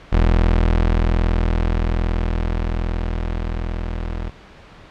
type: tone with level ramp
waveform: 30% pulse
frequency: 41.2 Hz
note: E1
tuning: in tune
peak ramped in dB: -9 to -21 dBFS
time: 0.12-4.3 s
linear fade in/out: 10 ms
effects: pink hiss -43 dBFS RMS until 4.9 s + low-pass 3000 Hz 12 dB/octave